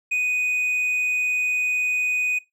sine tone with hard clipping, 2489 Hz, D#7, in tune, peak -21 dBFS, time 0.11-2.39 s, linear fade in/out 10 ms, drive 3 dB, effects noise-tail reverb RT60 0.2 s tail -20 dB re dry

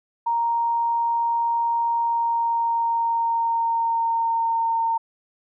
sine tone with pitch glide, 932.3 to 913.6 Hz, A#5 to A#5, 0 to -35 cents, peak -19 dBFS, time 0.26-4.98 s, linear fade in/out 10 ms, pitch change -35 cents, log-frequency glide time 1.98-4.82 s, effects none

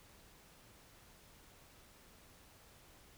silence, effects pink hiss -62 dBFS RMS until 3.17 s

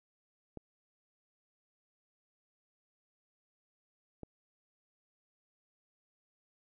clicks, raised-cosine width 2 ms, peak -30 dBFS, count 2, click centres 0.573 / 4.233 s, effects none

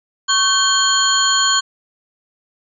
sine tone cluster, 1109 / 1536 / 3168 / 4324 / 6950 Hz, C#6 / G6 / G7 / C#8 / A8, 0 / -36 / +18 / -44 / -22 cents, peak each -19 dBFS, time 0.28-1.61 s, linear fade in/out 20 ms, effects none

